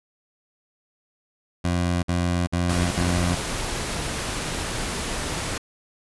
20% pulse tone bursts, 87.8 Hz, F2, 10 cents sharp, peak -16 dBFS, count 4, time 1.64-3.356 s, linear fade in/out 10 ms, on 390 ms, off 52 ms
pink noise, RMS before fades -28 dBFS, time 2.69-5.58 s, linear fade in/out 5 ms
effects resampled to 24000 Hz

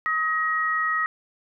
sine tone pair together, 1267.5 / 1893 Hz, D#6 / A#6, +32 / +26 cents, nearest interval perfect fifth, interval 694 cents, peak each -24 dBFS, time 0.06-1.06 s, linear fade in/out 0 ms, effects none

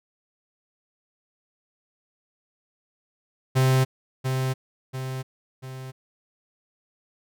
45% pulse tone with echo, 130.81 Hz, C3, in tune, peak -17 dBFS, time 3.55-3.85 s, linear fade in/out 20 ms, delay 690 ms, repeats 3, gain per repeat -6 dB, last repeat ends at 5.92 s, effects none

